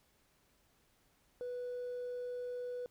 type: tone with hard clipping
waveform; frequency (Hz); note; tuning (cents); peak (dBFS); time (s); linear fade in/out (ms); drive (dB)
triangle; 492.8; B4; -4; -38; 1.41-2.86; 0; 2
effects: pink hiss -72 dBFS RMS until 2.9 s